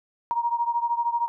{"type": "beating tone pair", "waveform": "sine", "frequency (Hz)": [939, 952], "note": ["A#5", "A#5"], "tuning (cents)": [12, 36], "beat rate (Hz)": 13, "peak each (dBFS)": [-24, -27], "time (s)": [0.31, 1.28], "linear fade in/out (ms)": 0, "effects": []}